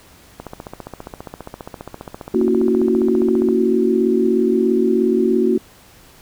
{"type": "click train", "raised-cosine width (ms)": 1, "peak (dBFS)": -16, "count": 47, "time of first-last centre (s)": [0.4, 3.487], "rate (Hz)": 14.9}
{"type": "chord", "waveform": "sine", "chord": "F# dominant seventh", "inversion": "first", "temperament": "just", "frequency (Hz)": [231.2, 277.5, 333, 370], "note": ["A#3", "C#4", "E4", "F#4"], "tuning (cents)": [-14, 2, 18, 0], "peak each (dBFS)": [-18, -22, -21, -16], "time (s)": [2.34, 5.58], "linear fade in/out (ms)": 5}
{"effects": ["pink hiss -47 dBFS RMS until 6.21 s"]}